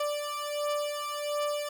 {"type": "beating tone pair", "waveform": "30% pulse", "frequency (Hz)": [587.3, 588.7], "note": ["D5", "D5"], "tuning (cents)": [0, 4], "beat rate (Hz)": 1.4, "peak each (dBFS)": [-30, -31], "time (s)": [0, 1.69], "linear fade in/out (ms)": 5, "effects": []}